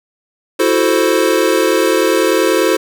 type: chord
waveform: square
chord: F# half-diminished seventh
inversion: third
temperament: equal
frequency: 329.6 / 370 / 440 / 523.3 Hz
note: E4 / F#4 / A4 / C5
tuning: 0 / 0 / 0 / 0 cents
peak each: -17 dBFS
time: 0.59-2.77 s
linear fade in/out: 10 ms
effects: none